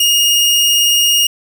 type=tone; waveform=sawtooth; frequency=2853 Hz; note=F7; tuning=36 cents sharp; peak=-6 dBFS; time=0-1.27 s; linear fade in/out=5 ms; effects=none